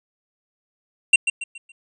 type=tone with echo; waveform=square; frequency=2744 Hz; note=F7; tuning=31 cents flat; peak=-9 dBFS; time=1.13-1.16 s; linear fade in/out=5 ms; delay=140 ms; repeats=4; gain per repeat=-9 dB; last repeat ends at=1.72 s; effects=resampled to 22050 Hz